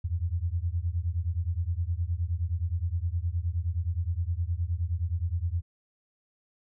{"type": "beating tone pair", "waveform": "sine", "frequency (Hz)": [81.8, 91.4], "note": ["E2", "F#2"], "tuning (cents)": [-13, -21], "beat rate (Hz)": 9.6, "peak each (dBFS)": [-29, -30], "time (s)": [0.04, 5.62], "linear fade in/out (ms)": 10, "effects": []}